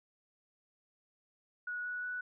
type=tone with pitch steps; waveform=sine; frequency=1461 / 1470.3 / 1479.7 Hz; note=F#6 / F#6 / F#6; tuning=-22 / -11 / 0 cents; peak=-36 dBFS; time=1.67-2.21 s; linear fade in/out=5 ms; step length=180 ms; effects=none